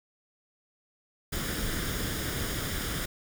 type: noise with comb filter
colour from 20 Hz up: pink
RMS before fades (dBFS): -32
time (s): 1.32-3.06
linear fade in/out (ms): 10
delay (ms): 0.58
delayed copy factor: +0.55
effects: none